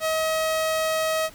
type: tone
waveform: sawtooth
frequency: 636 Hz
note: D#5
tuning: 38 cents sharp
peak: -18 dBFS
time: 0-1.3 s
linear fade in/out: 50 ms
effects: pink hiss -48 dBFS RMS until 1.34 s